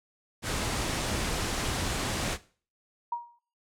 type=low-pass noise; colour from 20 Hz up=pink; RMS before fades=-31 dBFS; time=0.42-2.38 s; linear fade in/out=50 ms; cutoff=9900 Hz; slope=24 dB/octave
type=tone with exponential decay; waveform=sine; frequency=948 Hz; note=A#5; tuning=29 cents sharp; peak=-25 dBFS; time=3.12-3.39 s; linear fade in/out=5 ms; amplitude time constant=58 ms
effects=noise-tail reverb RT60 0.4 s tail -17 dB re dry